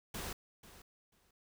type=noise with echo; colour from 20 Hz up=pink; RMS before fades=-42 dBFS; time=0.14-0.33 s; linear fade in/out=5 ms; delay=490 ms; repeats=2; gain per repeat=-15 dB; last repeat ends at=1.31 s; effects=none